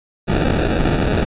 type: noise with sample-and-hold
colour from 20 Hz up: pink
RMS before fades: -17 dBFS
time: 0.27-1.25 s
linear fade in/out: 20 ms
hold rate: 1050 Hz
effects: resampled to 8000 Hz